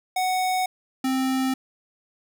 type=tone pair in turn; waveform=square; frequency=742 / 262.3 Hz; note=F#5 / C4; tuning=+5 / +4 cents; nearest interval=octave + tritone; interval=1801 cents; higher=first; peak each=-22 dBFS; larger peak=neither; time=0.16-0.66 / 1.04-1.54 s; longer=neither; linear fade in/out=5 ms; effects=none